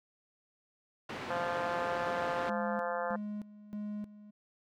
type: band-pass noise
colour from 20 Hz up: pink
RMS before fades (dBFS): -41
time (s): 1.09-2.5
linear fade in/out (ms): 5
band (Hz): 170 to 2700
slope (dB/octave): 12
type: harmonic tone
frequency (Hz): 173.7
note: F3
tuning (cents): -9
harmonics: 3 / 4 / 5 / 6 / 7 / 8 / 9 / 10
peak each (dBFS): -36 / -38 / -40 / -42 / -43 / -44 / -45 / -46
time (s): 1.3-3.16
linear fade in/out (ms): 2
type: tone with tremolo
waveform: triangle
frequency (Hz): 208.7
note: G#3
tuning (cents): +9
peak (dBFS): -34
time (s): 2.48-4.31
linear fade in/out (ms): 10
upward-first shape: square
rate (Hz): 1.6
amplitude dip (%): 80
effects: none